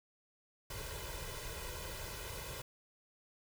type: noise with comb filter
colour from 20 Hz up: pink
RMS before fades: -44 dBFS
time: 0.7-2.62 s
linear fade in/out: 5 ms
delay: 2 ms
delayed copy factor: +0.85
effects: none